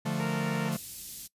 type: chord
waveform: 45% pulse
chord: D minor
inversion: none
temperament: equal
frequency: 146.83 / 174.61 / 220 Hz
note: D3 / F3 / A3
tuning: 0 / 0 / 0 cents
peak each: -33 dBFS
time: 0.05-0.77 s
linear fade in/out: 10 ms
type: harmonic tone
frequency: 462.7 Hz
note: A#4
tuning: 13 cents flat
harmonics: 1 / 2 / 3 / 4 / 5 / 6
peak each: -38 / -41 / -43 / -44 / -45 / -46 dBFS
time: 0.2-0.69 s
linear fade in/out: 0 ms
type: band-stop noise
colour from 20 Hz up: white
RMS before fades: -41 dBFS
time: 0.71-1.28 s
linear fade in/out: 20 ms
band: 230 to 4200 Hz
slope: 12 dB/octave
effects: noise-tail reverb RT60 0.1 s tail -21 dB re dry + resampled to 32000 Hz